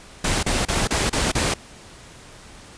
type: noise bursts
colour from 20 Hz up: pink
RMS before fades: -21 dBFS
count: 6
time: 0.24-1.54 s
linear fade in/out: 5 ms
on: 190 ms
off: 32 ms
effects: pink hiss -44 dBFS RMS until 2.77 s + resampled to 22050 Hz